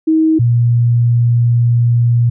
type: tone pair in turn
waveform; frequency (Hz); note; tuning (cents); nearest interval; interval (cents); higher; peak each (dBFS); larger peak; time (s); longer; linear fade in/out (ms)
sine; 317.7 / 119; D#4 / A#2; +36 / +36; octave + perfect fourth; 1700; first; -8; neither; 0.07-0.39 / 0.39-2.3; second; 10
effects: none